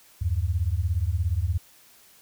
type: beating tone pair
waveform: sine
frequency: 77.78 / 94.78 Hz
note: D#2 / F#2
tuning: 0 / +42 cents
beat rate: 17 Hz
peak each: -25 dBFS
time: 0.21-1.58 s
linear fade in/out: 10 ms
effects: white hiss -55 dBFS RMS until 2.21 s